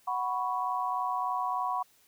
sine chord, F# suspended fourth, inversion none, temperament just, 740 / 986.7 / 1110 Hz, F#5 / B5 / C#6, 0 / -2 / +2 cents, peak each -33 / -32 / -33 dBFS, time 0.07-1.83 s, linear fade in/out 10 ms, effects white hiss -64 dBFS RMS until 2.07 s

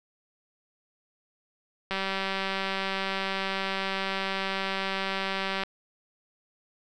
click train, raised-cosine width 0.3 ms, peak -14 dBFS, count 720, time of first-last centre 1.91-5.635 s, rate 193 Hz, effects none

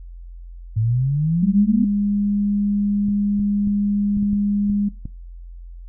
sine exponential sweep, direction up, 105.9 to 248.4 Hz, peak -16 dBFS, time 0.76-1.85 s, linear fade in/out 10 ms
sine tone, 203.8 Hz, G#3, 32 cents flat, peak -17 dBFS, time 1.42-4.89 s, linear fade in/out 10 ms
clicks, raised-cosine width 5 ms, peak -18 dBFS, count 8, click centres 3.086 / 3.396 / 3.674 / 4.171 / 4.228 / 4.331 / 4.699 / 5.055 s
effects noise-tail reverb RT60 0.3 s tail -20 dB re dry + added 43 Hz sine -34 dBFS peak until 5.88 s

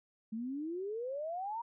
sine exponential sweep, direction up, 214.3 to 958 Hz, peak -36 dBFS, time 0.32-1.62 s, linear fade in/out 10 ms, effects none

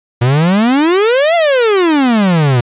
45% pulse exponential two-way sweep, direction up then down, 116.54 to 698.5 to 116.54 Hz, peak -8 dBFS, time 0.21-2.61 s, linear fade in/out 10 ms, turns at 1.35 s, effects resampled to 8000 Hz + 8-bit

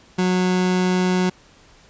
30% pulse tone, 183 Hz, F#3, 19 cents flat, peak -14 dBFS, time 0.18-1.3 s, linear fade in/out 10 ms, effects pink hiss -51 dBFS RMS until 1.89 s + resampled to 16000 Hz

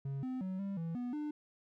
triangle tone with pitch steps, 137.4 / 256.6 / 187.5 / 197.4 / 165.4 / 245.1 / 299.2 Hz, C#3 / C4 / F#3 / G3 / E3 / B3 / D4, -15 / -34 / +23 / +12 / +6 / -13 / +32 cents, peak -34 dBFS, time 0.05-1.31 s, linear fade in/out 5 ms, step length 180 ms, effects none

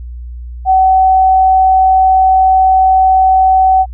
sine tone, 757 Hz, F#5, 39 cents sharp, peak -5 dBFS, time 0.65-3.86 s, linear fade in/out 50 ms, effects added 60 Hz sine -23 dBFS peak until 3.93 s

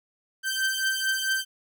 sawtooth beating tone pair, 1555 / 1559.5 Hz, G6 / G6, -14 / -9 cents, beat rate 4.5 Hz, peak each -23 / -25 dBFS, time 0.43-1.45 s, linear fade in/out 50 ms, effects none

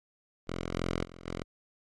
5% pulse tone with level steps, 43.25 Hz, F1, 16 cents flat, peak -23 / -19 / -36 / -24 dBFS, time 0.47-1.44 s, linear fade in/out 20 ms, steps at 0.73 / 1.03 / 1.25 s, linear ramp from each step 20 ms, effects low-pass 6000 Hz 12 dB/octave + AAC 32 kbps

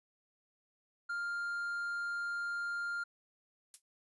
triangle tone, 1400 Hz, F6, 4 cents sharp, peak -33 dBFS, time 1.09-3.04 s, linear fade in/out 10 ms
violet noise with exponential decay, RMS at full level -40 dBFS, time 3.74-3.82 s, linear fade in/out 1 ms, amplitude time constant 16 ms
effects resampled to 24000 Hz

